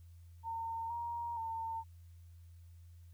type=tone with pitch steps; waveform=sine; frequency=911 / 940 / 904 Hz; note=A#5 / A#5 / A5; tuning=-40 / +14 / +47 cents; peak=-37 dBFS; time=0.43-1.84 s; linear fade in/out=50 ms; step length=470 ms; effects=added 85 Hz sine -53 dBFS peak until 3.13 s + white hiss -75 dBFS RMS until 3.13 s